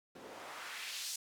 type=noise with band-pass filter sweep; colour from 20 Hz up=white; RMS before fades=-45 dBFS; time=0.15-1.16 s; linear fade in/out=5 ms; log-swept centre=310 to 6400 Hz; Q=1.2; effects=none